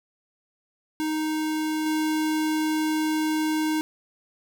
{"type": "tone with level steps", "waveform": "square", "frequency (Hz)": 311.1, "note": "D#4", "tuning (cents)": 0, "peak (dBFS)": [-25, -23], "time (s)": [1, 3.81], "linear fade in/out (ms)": 0, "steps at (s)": 1.86, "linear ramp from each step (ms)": 2, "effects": []}